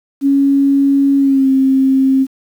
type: tone with pitch glide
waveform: sine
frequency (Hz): 277.2 to 266.5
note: C#4 to C4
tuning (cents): 0 to +32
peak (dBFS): -8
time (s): 0.21-2.27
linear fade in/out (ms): 50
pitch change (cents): -68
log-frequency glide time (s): 1.18-1.48
effects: 7-bit